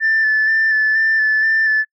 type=tone with vibrato; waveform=sine; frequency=1760 Hz; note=A6; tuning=in tune; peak=-11 dBFS; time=0-1.85 s; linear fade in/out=50 ms; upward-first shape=square; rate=2.1 Hz; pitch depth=18 cents each way; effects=noise-tail reverb RT60 0.1 s tail -26 dB re dry + tanh soft clip ceiling -9 dBFS